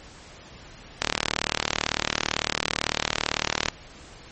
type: click train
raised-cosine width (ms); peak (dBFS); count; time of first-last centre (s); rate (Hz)
0.2; -3; 102; 1.02-3.685; 37.9
effects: pink hiss -46 dBFS RMS until 4.31 s + MP3 32 kbps